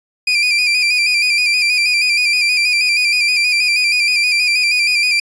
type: tone with vibrato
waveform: 30% pulse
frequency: 2417 Hz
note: D7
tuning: 49 cents sharp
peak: -9 dBFS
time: 0.27-5.2 s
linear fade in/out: 5 ms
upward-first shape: square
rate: 6.3 Hz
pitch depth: 42 cents each way
effects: resampled to 22050 Hz